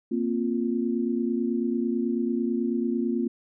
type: chord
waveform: sine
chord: Bb suspended second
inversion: none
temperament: just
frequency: 233.1 / 262.2 / 349.6 Hz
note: Bb3 / C4 / F4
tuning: 0 / +4 / +2 cents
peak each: -26 / -29 / -29 dBFS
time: 0.11-3.28 s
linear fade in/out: 10 ms
effects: none